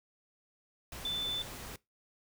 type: tone in noise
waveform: sine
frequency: 3520 Hz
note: A7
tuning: in tune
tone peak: -32 dBFS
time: 1.05-1.42 s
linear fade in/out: 2 ms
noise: pink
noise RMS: -45 dBFS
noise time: 0.92-1.76 s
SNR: +10 dB
effects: noise-tail reverb RT60 0.2 s tail -21 dB re dry